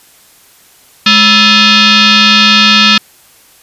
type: tone with frequency modulation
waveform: sine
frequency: 554.4 Hz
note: C#5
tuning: in tune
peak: -3 dBFS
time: 1.06-2.98 s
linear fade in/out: 5 ms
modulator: 764 Hz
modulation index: 5.4
effects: white hiss -43 dBFS RMS until 3.62 s + resampled to 32000 Hz